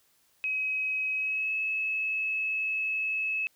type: tone with pitch glide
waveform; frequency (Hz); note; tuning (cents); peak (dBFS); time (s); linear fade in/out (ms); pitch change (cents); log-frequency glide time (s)
sine; 2543 to 2589; D#7 to E7; +37 to -32; -27; 0.44-3.47; 0; +31; 1.15-1.54
effects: white hiss -67 dBFS RMS until 3.55 s